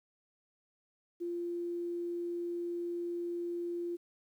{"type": "tone", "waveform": "sine", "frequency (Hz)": 346.1, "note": "F4", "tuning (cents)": -16, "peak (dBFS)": -34, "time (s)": [1.2, 3.97], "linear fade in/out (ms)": 20, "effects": ["11-bit"]}